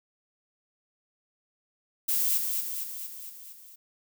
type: noise with echo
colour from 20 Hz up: violet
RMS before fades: -26 dBFS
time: 2.08-2.38 s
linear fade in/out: 10 ms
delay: 230 ms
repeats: 6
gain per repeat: -4 dB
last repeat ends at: 3.76 s
effects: none